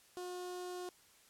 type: tone with notch filter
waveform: sawtooth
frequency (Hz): 360.1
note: F#4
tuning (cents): -47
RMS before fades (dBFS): -44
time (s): 0.17-0.89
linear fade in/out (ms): 0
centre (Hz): 2100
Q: 1.2
effects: white hiss -65 dBFS RMS until 1.29 s + low-pass 12000 Hz 12 dB/octave